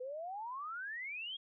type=exponential sweep; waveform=sine; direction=up; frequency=490 to 3309 Hz; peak=-40 dBFS; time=0-1.37 s; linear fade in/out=10 ms; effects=none